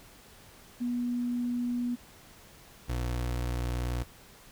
sine / 30% pulse tone pair in turn, 242.9 / 60.73 Hz, B3 / B1, -29 / -28 cents, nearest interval 2 octaves, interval 2399 cents, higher first, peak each -28 / -27 dBFS, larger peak second, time 0.8-1.96 / 2.88-4.04 s, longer neither, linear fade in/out 20 ms, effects pink hiss -54 dBFS RMS until 4.51 s

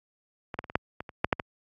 clicks, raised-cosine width 0.5 ms, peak -18 / -14 / -24 / -24 / -7 / -20 / -25 / -7 / -6 / -15 dBFS, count 10, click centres 0.542 / 0.59 / 0.642 / 0.699 / 0.755 / 1.005 / 1.092 / 1.245 / 1.328 / 1.398 s, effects high-pass 60 Hz 12 dB/octave + AAC 64 kbps

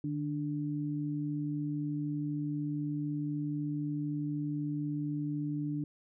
sine tone pair together, 149.76 / 293.7 Hz, D3 / D4, +34 / 0 cents, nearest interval octave, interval 1166 cents, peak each -35 / -34 dBFS, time 0.04-5.84 s, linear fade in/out 2 ms, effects none

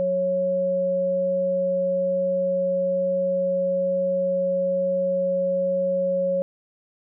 sine tone pair together, 182.96 / 550 Hz, F#3 / C#5, -19 / -14 cents, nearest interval octave + perfect fifth, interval 1905 cents, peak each -31 / -20 dBFS, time 0-6.42 s, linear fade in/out 0 ms, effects none

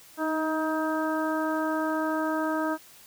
harmonic tone with a mistuned harmonic, 315.7 Hz, D#4, 25 cents sharp, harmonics 1 / 2 / 3 / 4 / 5, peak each -28 / -31 / -33 / -34 / -35 dBFS, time 0.17-2.78 s, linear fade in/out 50 ms, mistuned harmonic 1, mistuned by -20 cents, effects white hiss -52 dBFS RMS until 3.06 s

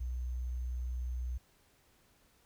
sine tone with sample-and-hold, 61.9 Hz, B1, 5 cents sharp, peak -34 dBFS, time 0-1.38 s, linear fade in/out 10 ms, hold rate 6300 Hz, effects pink hiss -68 dBFS RMS until 2.45 s

